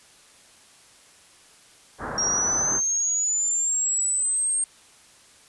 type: low-pass noise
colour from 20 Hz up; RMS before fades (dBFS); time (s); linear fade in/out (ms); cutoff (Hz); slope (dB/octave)
white; -32; 1.98-2.81; 50; 1600; 48
type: linear sweep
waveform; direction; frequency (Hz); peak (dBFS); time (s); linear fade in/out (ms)
sine; up; 5588 to 8590; -21; 2.18-4.64; 2
effects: white hiss -53 dBFS RMS until 5.48 s + resampled to 24000 Hz